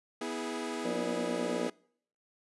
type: chord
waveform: sawtooth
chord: E major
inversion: second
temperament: equal with one note detuned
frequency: 246.9 / 324.9 / 415.3 Hz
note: B3 / E4 / G#4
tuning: 0 / -25 / 0 cents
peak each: -35 dBFS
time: 0.21-1.7 s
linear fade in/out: 5 ms
type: harmonic tone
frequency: 59.4 Hz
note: A#1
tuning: 33 cents sharp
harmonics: 3 / 4 / 5 / 6 / 7 / 8 / 9 / 10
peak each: -42 / -39 / -43 / -43 / -43 / -37 / -42 / -38 dBFS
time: 0.84-1.69 s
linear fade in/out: 20 ms
effects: noise-tail reverb RT60 0.6 s tail -25 dB re dry + resampled to 24000 Hz